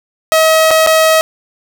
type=tone with dropouts; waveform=sawtooth; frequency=638 Hz; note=D#5; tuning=43 cents sharp; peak=-3 dBFS; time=0.32-1.21 s; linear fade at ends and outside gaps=0 ms; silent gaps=0.707-0.712 / 0.864-0.872 s; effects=none

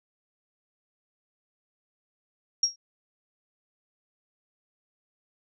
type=tone with exponential decay; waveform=sine; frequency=5600 Hz; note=F8; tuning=4 cents sharp; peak=-16 dBFS; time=2.63-2.76 s; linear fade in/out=5 ms; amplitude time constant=27 ms; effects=none

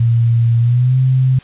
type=tone with pitch glide; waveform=sine; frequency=116.54 to 130.06 Hz; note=A#2 to C3; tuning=0 to -10 cents; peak=-9 dBFS; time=0-1.39 s; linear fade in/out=5 ms; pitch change=+190 cents; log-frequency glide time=0.59-0.97 s; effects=white hiss -42 dBFS RMS until 1.43 s + resampled to 8000 Hz

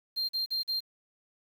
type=tone bursts; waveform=triangle; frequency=4186 Hz; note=C8; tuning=in tune; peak=-27 dBFS; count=4; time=0.16-0.806 s; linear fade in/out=20 ms; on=130 ms; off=42 ms; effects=9-bit

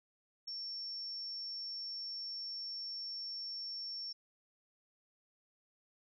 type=tone; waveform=sine; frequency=5450 Hz; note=F8; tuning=43 cents flat; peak=-40 dBFS; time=0.47-4.13 s; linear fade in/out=10 ms; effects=none

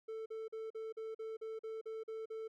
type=tone bursts; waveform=triangle; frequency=443.1 Hz; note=A4; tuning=12 cents sharp; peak=-39 dBFS; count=11; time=0.08-2.48 s; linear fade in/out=10 ms; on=180 ms; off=42 ms; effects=none

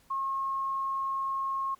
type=tone; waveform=sine; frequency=1081 Hz; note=C#6; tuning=44 cents flat; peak=-28 dBFS; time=0.1-1.75 s; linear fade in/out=10 ms; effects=pink hiss -63 dBFS RMS until 1.79 s + MP3 96 kbps

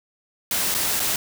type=noise with dropouts; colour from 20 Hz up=white; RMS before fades=-23 dBFS; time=0.51-1.16 s; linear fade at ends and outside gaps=1 ms; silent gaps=0.742-0.748 / 0.996-1.001 s; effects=none

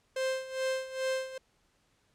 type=tone with tremolo; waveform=45% pulse; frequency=524 Hz; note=C5; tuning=2 cents sharp; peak=-28 dBFS; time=0.16-1.38 s; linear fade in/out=5 ms; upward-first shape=sine; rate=2.4 Hz; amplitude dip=80%; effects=pink hiss -71 dBFS RMS until 2.14 s + low-pass 9000 Hz 12 dB/octave

